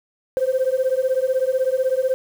sine beating tone pair, 512 / 528 Hz, C5 / C5, -38 / +16 cents, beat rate 16 Hz, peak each -19 dBFS, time 0.37-2.14 s, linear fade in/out 0 ms, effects tanh soft clip ceiling -12 dBFS + 7-bit

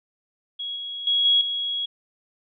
sine tone with level steps, 3322 Hz, G#7, in tune, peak -28 / -30 / -18 / -15 / -24 dBFS, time 0.59-1.86 s, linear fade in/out 10 ms, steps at 0.76 / 1.07 / 1.25 / 1.41 s, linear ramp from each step 2 ms, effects none

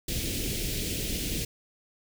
pink band-stop noise, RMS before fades -31 dBFS, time 0.08-1.45 s, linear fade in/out 5 ms, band 460 to 2400 Hz, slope 24 dB/octave, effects none

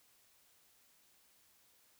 silence, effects white hiss -69 dBFS RMS until 1.99 s

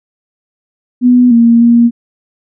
sine tone with pitch steps, 247.1 / 233 / 235.7 Hz, B3 / A#3 / A#3, +1 / -1 / +19 cents, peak -3 dBFS, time 1.01-1.91 s, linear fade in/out 50 ms, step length 300 ms, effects none

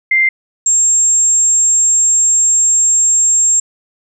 sine tone pair in turn, 2093 / 7500 Hz, C7 / A#8, 0 / +10 cents, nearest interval octave + minor seventh, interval 2210 cents, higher second, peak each -8 dBFS, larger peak neither, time 0.11-0.29 / 0.66-3.6 s, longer second, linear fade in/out 5 ms, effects none

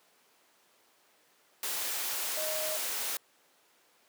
sine tone in noise, 622.3 Hz, D#5, in tune, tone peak -35 dBFS, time 2.37-2.77 s, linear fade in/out 2 ms, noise white, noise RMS -34 dBFS, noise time 1.63-3.17 s, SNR -4 dB, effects pink hiss -65 dBFS RMS until 4.08 s + high-pass 400 Hz 12 dB/octave

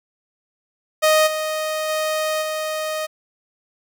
sawtooth tone with level steps, 622.3 Hz, D#5, in tune, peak -9 / -18 / -16 / -19 dBFS, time 1.02-3.07 s, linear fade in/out 20 ms, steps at 1.26 / 1.88 / 2.41 s, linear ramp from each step 20 ms, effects none

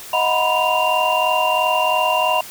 sine tone cluster, 628 / 730 / 963 / 1006 / 2782 Hz, D#5 / F#5 / B5 / B5 / F7, +16 / -24 / -44 / +32 / -7 cents, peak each -21 dBFS, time 0.13-2.41 s, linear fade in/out 5 ms, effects tanh soft clip ceiling -4 dBFS + white hiss -36 dBFS RMS until 2.5 s

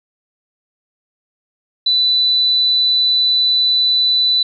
sine tone, 3985 Hz, B7, 15 cents sharp, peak -11 dBFS, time 1.86-4.43 s, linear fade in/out 5 ms, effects none

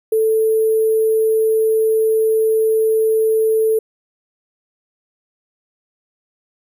sine tone with sample-and-hold, 440 Hz, A4, in tune, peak -12 dBFS, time 0.12-3.79 s, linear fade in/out 5 ms, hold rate 11025 Hz, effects none

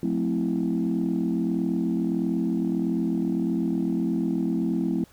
sine chord, F# half-diminished seventh, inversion none, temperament equal with one note detuned, 180.25 / 220 / 261.6 / 329.6 Hz, F#3 / A3 / C4 / E4, -45 / 0 / 0 / 0 cents, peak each -27 dBFS, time 0.03-5.04 s, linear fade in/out 2 ms, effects tanh soft clip ceiling -16 dBFS + pink hiss -56 dBFS RMS until 5.12 s

